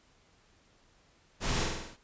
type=noise with echo; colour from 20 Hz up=pink; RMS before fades=-32 dBFS; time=1.4-1.68 s; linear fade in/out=50 ms; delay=49 ms; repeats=6; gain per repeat=-3 dB; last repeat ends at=1.974 s; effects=pink hiss -65 dBFS RMS until 2.03 s + resampled to 16000 Hz